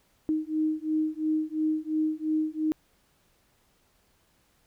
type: beating tone pair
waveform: sine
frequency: 310 / 312.9 Hz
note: D#4 / D#4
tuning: -6 / +10 cents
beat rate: 2.9 Hz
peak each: -28 / -28 dBFS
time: 0.29-2.72 s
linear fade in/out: 0 ms
effects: pink hiss -67 dBFS RMS until 4.66 s